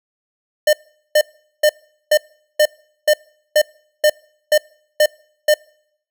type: tone bursts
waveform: square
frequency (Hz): 604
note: D5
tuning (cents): +48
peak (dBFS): -10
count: 11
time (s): 0.67-5.541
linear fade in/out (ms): 5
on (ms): 61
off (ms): 420
effects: noise-tail reverb RT60 0.7 s tail -26 dB re dry